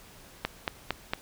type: click train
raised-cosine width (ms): 0.3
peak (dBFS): -11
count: 4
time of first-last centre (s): 0.45-1.135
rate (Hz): 4.38
effects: pink hiss -52 dBFS RMS until 1.21 s